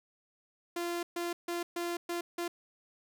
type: tone bursts at uneven times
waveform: sawtooth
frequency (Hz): 345.2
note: F4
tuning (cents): -20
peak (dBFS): -29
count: 6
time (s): 0.76-1.03 / 1.16-1.33 / 1.48-1.63 / 1.76-1.97 / 2.09-2.21 / 2.38-2.48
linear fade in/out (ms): 5
effects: none